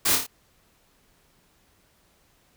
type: noise with echo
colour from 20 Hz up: white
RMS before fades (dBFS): -22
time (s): 0.05-0.16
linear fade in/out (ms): 10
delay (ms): 27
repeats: 4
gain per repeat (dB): -4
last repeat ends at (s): 0.268
effects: pink hiss -63 dBFS RMS until 2.56 s